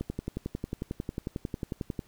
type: click train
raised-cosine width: 3 ms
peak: -19 dBFS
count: 23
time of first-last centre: 0.01-1.992 s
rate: 11.1 Hz
effects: pink hiss -62 dBFS RMS until 2.07 s